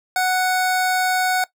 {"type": "tone", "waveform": "25% pulse", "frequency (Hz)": 740, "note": "F#5", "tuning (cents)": 0, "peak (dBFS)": -13, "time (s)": [0.16, 1.44], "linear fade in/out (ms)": 2, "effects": ["noise-tail reverb RT60 0.1 s tail -19 dB re dry"]}